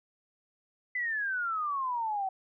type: exponential sweep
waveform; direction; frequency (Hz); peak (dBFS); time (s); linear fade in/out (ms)
sine; down; 2026 to 750; -29; 0.95-2.29; 5
effects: none